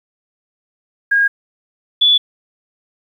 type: tone pair in turn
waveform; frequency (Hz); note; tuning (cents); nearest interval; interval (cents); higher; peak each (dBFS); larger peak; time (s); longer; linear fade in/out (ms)
sine; 1630 / 3444; G#6 / A7; -33 / -38; octave + minor second; 1295; second; -10 / -8; second; 1.11-1.28 / 2.01-2.18; neither; 10
effects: 8-bit